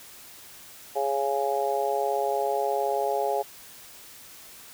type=harmonic tone; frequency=138.59 Hz; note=C#3; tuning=in tune; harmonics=3 / 4 / 5 / 6; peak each=-29 / -29 / -29 / -29 dBFS; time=0.95-3.43 s; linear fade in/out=20 ms; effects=white hiss -47 dBFS RMS until 4.73 s